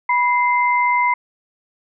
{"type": "tone pair together", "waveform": "sine", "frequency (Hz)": [982, 2079], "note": ["B5", "C7"], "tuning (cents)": [-10, -12], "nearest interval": "octave + minor second", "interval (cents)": 1298, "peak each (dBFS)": [-15, -19], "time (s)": [0.09, 1.14], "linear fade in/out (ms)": 5, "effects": []}